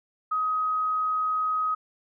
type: tone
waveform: sine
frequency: 1261 Hz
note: D#6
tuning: 23 cents sharp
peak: -23 dBFS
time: 0.31-1.75 s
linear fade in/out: 10 ms
effects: none